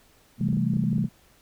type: chord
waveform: sine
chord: A minor seventh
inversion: first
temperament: equal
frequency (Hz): 130.81 / 164.81 / 196 / 220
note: C3 / E3 / G3 / A3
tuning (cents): 0 / 0 / 0 / 0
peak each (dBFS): -27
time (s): 0.38-1.09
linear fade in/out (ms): 50
type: clicks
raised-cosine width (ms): 3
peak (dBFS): -25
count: 10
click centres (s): 0.41 / 0.487 / 0.529 / 0.57 / 0.736 / 0.77 / 0.838 / 0.93 / 0.982 / 1.042
effects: pink hiss -59 dBFS RMS until 1.41 s